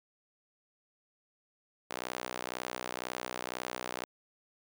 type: tone with high-pass filter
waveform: sawtooth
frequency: 62 Hz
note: B1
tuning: 7 cents sharp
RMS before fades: -40 dBFS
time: 1.9-4.05 s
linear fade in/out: 5 ms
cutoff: 530 Hz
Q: 0.75
effects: none